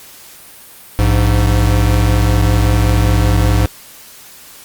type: tone pair together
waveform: square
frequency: 57.75 / 102.9 Hz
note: A#1 / G#2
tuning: -16 / -16 cents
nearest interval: minor seventh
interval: 1000 cents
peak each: -13 dBFS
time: 0.99-3.66 s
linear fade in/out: 0 ms
effects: white hiss -38 dBFS RMS until 4.64 s + Opus 48 kbps